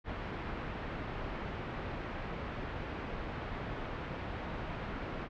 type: low-pass noise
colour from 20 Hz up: pink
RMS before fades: -40 dBFS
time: 0.04-5.29 s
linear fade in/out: 50 ms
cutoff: 2200 Hz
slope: 12 dB/octave
effects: low-pass 4000 Hz 12 dB/octave